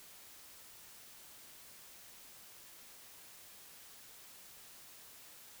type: silence
effects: white hiss -56 dBFS RMS until 5.6 s